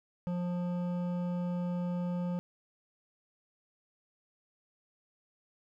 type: tone with hard clipping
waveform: sine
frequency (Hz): 176.8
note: F3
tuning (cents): +22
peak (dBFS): -33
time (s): 0.27-2.39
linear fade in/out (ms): 0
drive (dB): 11
effects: none